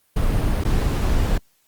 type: noise with dropouts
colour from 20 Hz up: brown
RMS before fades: -19 dBFS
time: 0.16-1.38 s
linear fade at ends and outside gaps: 5 ms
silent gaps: 0.638-0.649 s
effects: white hiss -63 dBFS RMS until 1.67 s + Opus 32 kbps